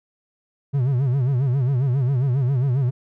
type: tone with vibrato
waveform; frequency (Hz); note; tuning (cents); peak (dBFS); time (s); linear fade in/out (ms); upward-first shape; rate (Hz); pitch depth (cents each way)
triangle; 130.81; C3; 0; -15; 0.73-2.91; 20; sine; 7.4; 150
effects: none